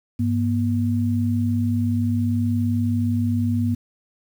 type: tone pair together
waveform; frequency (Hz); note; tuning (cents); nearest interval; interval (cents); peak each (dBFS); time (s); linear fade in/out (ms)
sine; 100.72 / 239.9; G2 / A#3; +47 / +50; octave + minor third; 1503; -21; 0.19-3.75; 10
effects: 8-bit